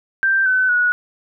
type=tone with pitch steps; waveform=sine; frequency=1570 / 1514.8 / 1461.5 Hz; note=G6 / F#6 / F#6; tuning=+2 / +40 / -22 cents; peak=-13 dBFS; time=0.23-0.92 s; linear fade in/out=0 ms; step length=230 ms; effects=none